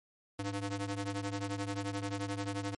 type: ring-modulated tone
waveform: sawtooth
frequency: 200 Hz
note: G3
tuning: 35 cents sharp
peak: -28 dBFS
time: 0.39-2.75 s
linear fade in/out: 5 ms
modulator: 94.3 Hz
effects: MP3 48 kbps